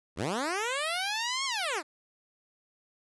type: linear two-way sweep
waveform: 10% pulse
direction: up then down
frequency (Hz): 64.3 to 1108.7 to 272.8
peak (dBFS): -21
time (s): 0.16-1.83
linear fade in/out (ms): 50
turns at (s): 1.45
effects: resampled to 24000 Hz